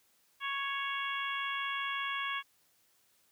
harmonic tone, 554.4 Hz, C#5, in tune, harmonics 2 / 3 / 4 / 5 / 6, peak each -37 / -39 / -40 / -41 / -42 dBFS, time 0.4-2.43 s, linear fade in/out 50 ms, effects white hiss -70 dBFS RMS until 3.31 s + high-pass 60 Hz 12 dB/octave

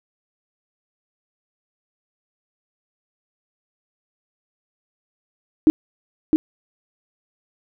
sine tone with echo, 311.1 Hz, D#4, in tune, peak -8 dBFS, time 5.67-5.7 s, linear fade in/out 0 ms, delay 660 ms, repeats 1, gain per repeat -3 dB, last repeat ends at 6.36 s, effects none

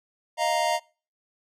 square chord, Eb suspended second, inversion none, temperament equal, 622.3 / 698.5 / 932.3 Hz, Eb5 / F5 / Bb5, 0 / 0 / 0 cents, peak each -28 / -27 / -27 dBFS, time 0.37-0.8 s, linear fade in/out 50 ms, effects noise-tail reverb RT60 0.4 s tail -26 dB re dry + low-pass 10000 Hz 12 dB/octave

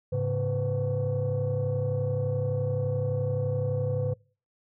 sine tone cluster, 105.4 / 137.1 / 503 Hz, G#2 / C#3 / B4, +26 / -19 / +32 cents, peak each -28 dBFS, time 0.12-4.14 s, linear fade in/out 10 ms, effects noise-tail reverb RT60 0.4 s tail -25 dB re dry + tanh soft clip ceiling -20 dBFS

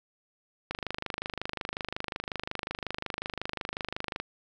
click train, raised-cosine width 0.3 ms, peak -16 dBFS, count 90, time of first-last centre 0.71-4.2 s, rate 25.5 Hz, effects none

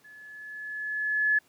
sine tone with level ramp, 1712 Hz, A6, 48 cents flat, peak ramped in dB -48 to -19 dBFS, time 0.04-1.39 s, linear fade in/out 10 ms, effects pink hiss -63 dBFS RMS until 1.48 s + high-pass 150 Hz 12 dB/octave

